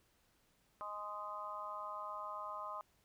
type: harmonic tone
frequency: 207.7 Hz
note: G#3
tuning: in tune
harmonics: 3 / 4 / 5 / 6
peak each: -50 / -52 / -45 / -46 dBFS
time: 0.81-2.81 s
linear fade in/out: 0 ms
effects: pink hiss -74 dBFS RMS until 3.04 s